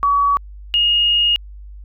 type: tone pair in turn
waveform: sine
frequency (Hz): 1134 / 2858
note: C#6 / F7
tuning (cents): +39 / +39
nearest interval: octave + major third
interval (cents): 1600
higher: second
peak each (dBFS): -12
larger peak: neither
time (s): 0.03-0.37 / 0.74-1.36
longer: second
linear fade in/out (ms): 0
effects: added 50 Hz sine -33 dBFS peak until 1.84 s